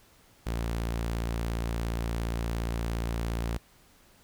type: tone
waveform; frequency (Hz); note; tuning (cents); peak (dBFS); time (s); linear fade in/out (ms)
sawtooth; 57.2; A#1; -32; -25; 0.46-3.58; 10
effects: pink hiss -60 dBFS RMS until 4.23 s